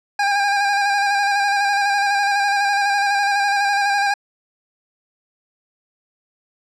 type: tone with vibrato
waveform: 25% pulse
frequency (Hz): 806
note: G5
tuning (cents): +48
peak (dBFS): -12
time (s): 0.19-4.14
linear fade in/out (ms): 5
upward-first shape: square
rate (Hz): 12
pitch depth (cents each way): 25
effects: low-pass 6000 Hz 12 dB/octave